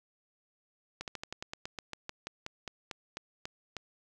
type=slowing click train; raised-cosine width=0.2 ms; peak=-21 dBFS; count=18; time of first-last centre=1.01-3.767 s; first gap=68 ms; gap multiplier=1.1; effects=none